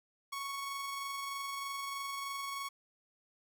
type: tone with amplitude modulation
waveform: sawtooth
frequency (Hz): 1108.7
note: C#6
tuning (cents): 0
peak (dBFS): -33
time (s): 0.32-2.69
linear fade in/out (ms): 10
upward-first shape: sine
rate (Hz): 23.2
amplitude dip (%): 25
effects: none